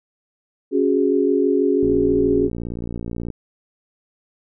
sine chord, C# suspended fourth, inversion none, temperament just, 277.2 / 369.6 / 415.8 Hz, C#4 / F#4 / G#4, 0 / -2 / +2 cents, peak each -19 dBFS, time 0.71-2.5 s, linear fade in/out 50 ms
click train, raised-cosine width 3 ms, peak -16 dBFS, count 87, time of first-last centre 1.83-3.303 s, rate 58.4 Hz
effects none

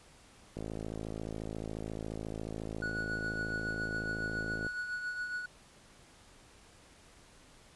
click train, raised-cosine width 2 ms, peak -26 dBFS, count 223, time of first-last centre 0.57-4.666 s, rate 54.2 Hz
triangle tone with tremolo, 1468 Hz, F#6, 14 cents flat, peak -31 dBFS, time 2.82-5.46 s, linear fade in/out 5 ms, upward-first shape triangle, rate 7.2 Hz, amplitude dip 55%
effects pink hiss -59 dBFS RMS until 7.75 s + resampled to 24000 Hz

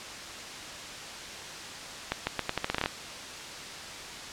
accelerating click train, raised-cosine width 0.3 ms, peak -11 dBFS, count 12, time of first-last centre 2.12-2.859 s, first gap 150 ms, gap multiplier 0.82, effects white hiss -40 dBFS RMS until 4.32 s + low-pass 6000 Hz 12 dB/octave

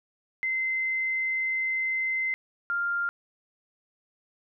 sine tone pair in turn, 2067 / 1397.4 Hz, C7 / F6, -22 / +1 cents, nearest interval perfect fifth, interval 677 cents, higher first, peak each -25 dBFS, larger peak neither, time 0.43-2.34 / 2.7-3.09 s, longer first, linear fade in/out 0 ms, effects none

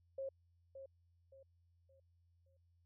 sine tone with echo, 540 Hz, C#5, 45 cents flat, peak -40 dBFS, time 0.18-0.29 s, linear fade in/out 5 ms, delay 570 ms, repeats 4, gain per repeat -9 dB, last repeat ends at 2.57 s, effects added 86 Hz sine -70 dBFS peak until 2.85 s

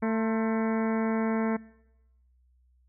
harmonic tone with a mistuned harmonic, 223 Hz, A3, 23 cents sharp, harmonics 1 / 2 / 3 / 4 / 5 / 6 / 7 / 8 / 9 / 10, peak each -26 / -32 / -36 / -38 / -40 / -42 / -43 / -44 / -45 / -46 dBFS, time 0.02-1.57 s, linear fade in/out 10 ms, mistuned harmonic 5, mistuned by -71 cents, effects noise-tail reverb RT60 1.0 s tail -24 dB re dry + added 62 Hz sine -61 dBFS peak until 2.88 s

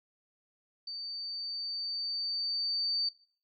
sine tone with level ramp, 4591 Hz, D8, 40 cents flat, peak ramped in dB -37 to -27 dBFS, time 0.87-3.09 s, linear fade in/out 5 ms, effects noise-tail reverb RT60 0.5 s tail -19 dB re dry

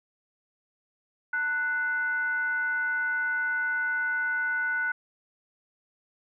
sine tone with frequency modulation, 1480 Hz, F#6, in tune, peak -25 dBFS, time 1.33-4.92 s, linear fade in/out 5 ms, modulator 584 Hz, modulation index 0.37, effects none

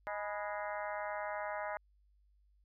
harmonic tone with a mistuned harmonic, 207.7 Hz, G#3, in tune, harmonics 3 / 4 / 5 / 6 / 7 / 8 / 9 / 10, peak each -41 / -43 / -45 / -47 / -48 / -49 / -50 / -51 dBFS, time 0.07-1.77 s, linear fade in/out 0 ms, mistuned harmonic 5, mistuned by -89 cents, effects added 50 Hz sine -66 dBFS peak until 2.64 s

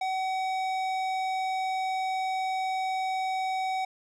sine tone with tanh clipping, 756 Hz, F#5, 37 cents sharp, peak -29 dBFS, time 0.01-3.85 s, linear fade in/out 5 ms, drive 15 dB, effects none

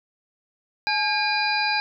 harmonic tone with a mistuned harmonic, 808 Hz, G#5, 48 cents flat, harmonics 1 / 2 / 3 / 5 / 6, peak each -25 / -27 / -26 / -30 / -28 dBFS, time 0.87-1.8 s, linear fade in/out 0 ms, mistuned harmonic 1, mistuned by +88 cents, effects none

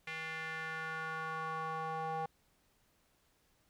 square tone with band-pass filter sweep, 160 Hz, D#3, 49 cents sharp, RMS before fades -40 dBFS, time 0.07-2.26 s, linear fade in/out 5 ms, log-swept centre 2200 to 820 Hz, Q 3, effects pink hiss -73 dBFS RMS until 3.69 s

